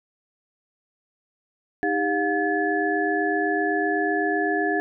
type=tone cluster; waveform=sine; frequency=312.7 / 400.6 / 715 / 1718 Hz; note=D#4 / G4 / F5 / A6; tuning=+9 / +38 / +41 / -42 cents; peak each=-26 dBFS; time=1.83-4.8 s; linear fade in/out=0 ms; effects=none